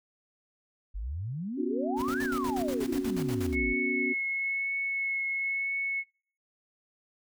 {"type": "exponential two-way sweep", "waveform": "sine", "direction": "up then down", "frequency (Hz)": [43.65, 1797, 43.65], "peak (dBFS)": -32, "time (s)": [0.94, 3.74], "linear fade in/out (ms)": 20, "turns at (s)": 2.22}
{"type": "chord", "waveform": "sine", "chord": "B suspended second", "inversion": "none", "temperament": "equal", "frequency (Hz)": [246.9, 277.2, 370], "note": ["B3", "C#4", "F#4"], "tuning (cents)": [0, 0, 0], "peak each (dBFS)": -33, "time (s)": [1.57, 4.14], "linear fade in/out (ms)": 20}
{"type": "noise with tremolo", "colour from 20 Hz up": "pink", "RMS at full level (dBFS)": -40, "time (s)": [1.96, 3.56], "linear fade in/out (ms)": 50, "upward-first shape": "square", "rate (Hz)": 8.3, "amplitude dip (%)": 75}
{"type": "tone with vibrato", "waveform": "sine", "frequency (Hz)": 2193, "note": "C#7", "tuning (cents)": -19, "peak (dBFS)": -28, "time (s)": [3.52, 6.04], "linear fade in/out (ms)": 50, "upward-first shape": "triangle", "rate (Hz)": 1, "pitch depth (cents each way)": 14}
{"effects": ["noise-tail reverb RT60 0.5 s tail -26 dB re dry"]}